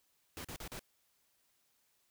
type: noise bursts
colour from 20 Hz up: pink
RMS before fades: -45 dBFS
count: 4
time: 0.37-0.793 s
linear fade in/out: 0 ms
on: 75 ms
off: 41 ms
effects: white hiss -75 dBFS RMS until 2.1 s